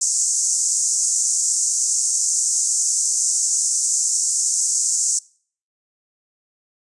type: band-pass noise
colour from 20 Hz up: white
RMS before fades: -20 dBFS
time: 0.01-5.19 s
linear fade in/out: 5 ms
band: 6100 to 8100 Hz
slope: 48 dB/octave
effects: noise-tail reverb RT60 0.5 s tail -24 dB re dry + resampled to 24000 Hz